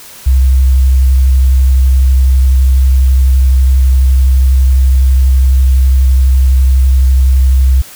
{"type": "tone with vibrato", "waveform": "sine", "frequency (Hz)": 65.3, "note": "C2", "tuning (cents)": -3, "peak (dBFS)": -4, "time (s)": [0.26, 7.82], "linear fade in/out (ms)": 10, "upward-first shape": "sine", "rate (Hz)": 12, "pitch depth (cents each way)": 23, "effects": ["white hiss -33 dBFS RMS until 7.95 s"]}